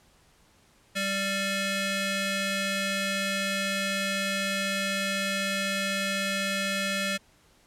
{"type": "ring-modulated tone", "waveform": "15% pulse", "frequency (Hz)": 784, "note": "G5", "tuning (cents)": 0, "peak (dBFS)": -17, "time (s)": [0.95, 7.18], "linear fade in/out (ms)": 20, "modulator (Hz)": 980, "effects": ["pink hiss -61 dBFS RMS until 7.66 s", "low-pass 11000 Hz 12 dB/octave"]}